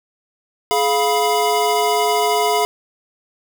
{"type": "tone cluster", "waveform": "square", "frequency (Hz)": [422.6, 700, 983], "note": ["G#4", "F5", "B5"], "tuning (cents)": [30, 4, -8], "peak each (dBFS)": -20, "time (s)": [0.71, 2.65], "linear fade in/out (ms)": 0, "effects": ["7-bit"]}